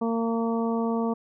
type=harmonic tone; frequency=229 Hz; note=A#3; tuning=31 cents flat; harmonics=1 / 2 / 3 / 4 / 5; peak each=-25 / -29 / -34 / -35 / -37 dBFS; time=0.01-1.14 s; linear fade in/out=10 ms; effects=none